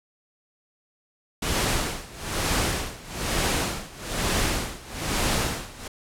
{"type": "noise with tremolo", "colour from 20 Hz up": "pink", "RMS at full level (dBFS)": -23, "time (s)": [1.42, 5.88], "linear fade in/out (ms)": 5, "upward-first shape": "sine", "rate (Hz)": 1.1, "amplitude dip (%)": 90, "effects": ["low-pass 11000 Hz 12 dB/octave"]}